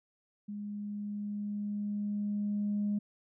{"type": "tone with level ramp", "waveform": "sine", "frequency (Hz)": 206.2, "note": "G#3", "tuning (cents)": -12, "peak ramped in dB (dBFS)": [-37, -27], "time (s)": [0.48, 2.99], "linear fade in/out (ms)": 10, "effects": ["tanh soft clip ceiling -25 dBFS"]}